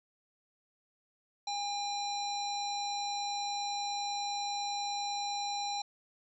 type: harmonic tone with a mistuned harmonic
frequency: 803 Hz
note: G5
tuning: 41 cents sharp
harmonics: 1 / 3 / 5 / 7 / 9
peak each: -35 / -48 / -38 / -45 / -48 dBFS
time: 1.47-5.82 s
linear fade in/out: 5 ms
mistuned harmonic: 1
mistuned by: +24 cents
effects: none